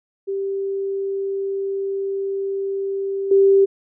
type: tone with level steps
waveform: sine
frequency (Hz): 392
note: G4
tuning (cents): 0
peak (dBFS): -21 / -10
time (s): 0.27-3.66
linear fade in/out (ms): 20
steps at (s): 3.31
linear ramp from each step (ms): 5
effects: none